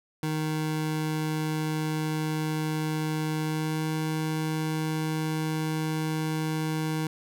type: tone with pitch glide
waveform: 25% pulse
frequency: 155.56 to 156.91 Hz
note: D#3 to D#3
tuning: 0 to +15 cents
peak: -23 dBFS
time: 0.23-7.07 s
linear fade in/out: 2 ms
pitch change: +15 cents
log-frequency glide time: 3.42-3.87 s
effects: none